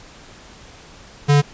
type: tone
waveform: square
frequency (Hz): 144.5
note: D3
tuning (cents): -28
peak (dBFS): -11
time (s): 1.28-1.42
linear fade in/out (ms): 20
effects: pink hiss -43 dBFS RMS until 1.53 s + resampled to 16000 Hz